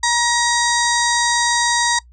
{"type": "harmonic tone with a mistuned harmonic", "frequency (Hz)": 947, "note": "A#5", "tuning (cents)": 27, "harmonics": [1, 2, 4, 5, 6, 7, 8, 9], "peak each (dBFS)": [-18, -21, -24, -25, -26, -26, -27, -28], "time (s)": [0.03, 1.99], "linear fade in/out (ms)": 5, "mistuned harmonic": 6, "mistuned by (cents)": 49, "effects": ["noise-tail reverb RT60 0.1 s tail -21 dB re dry", "added 60 Hz sine -43 dBFS peak until 2.12 s"]}